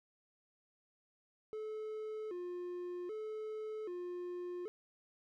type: tone with vibrato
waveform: triangle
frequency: 392 Hz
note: G4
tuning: in tune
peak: -38 dBFS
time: 1.53-4.68 s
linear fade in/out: 0 ms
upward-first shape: square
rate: 0.64 Hz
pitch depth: 170 cents each way
effects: none